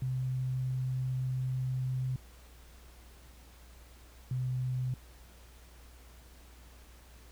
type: tone pair in turn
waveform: sine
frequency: 129 / 127.37 Hz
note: C3 / C3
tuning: -24 / -46 cents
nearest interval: unison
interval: 22 cents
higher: first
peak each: -30 / -30 dBFS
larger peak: neither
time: 0.02-2.16 / 4.31-4.94 s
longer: first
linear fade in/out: 2 ms
effects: added 60 Hz sine -53 dBFS peak until 7.31 s + pink hiss -59 dBFS RMS until 7.31 s